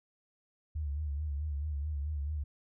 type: tone with vibrato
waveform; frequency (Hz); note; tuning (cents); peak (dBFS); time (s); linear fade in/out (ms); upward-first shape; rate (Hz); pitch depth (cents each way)
sine; 73.7; D2; +7; -32; 0.75-2.44; 10; sine; 4.6; 86
effects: none